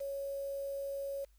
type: tone with quantisation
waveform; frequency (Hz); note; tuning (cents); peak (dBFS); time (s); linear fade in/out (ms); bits
sine; 554.4; C#5; 0; -36; 0-1.25; 10; 9
effects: added 50 Hz sine -62 dBFS peak until 1.38 s + white hiss -75 dBFS RMS until 1.38 s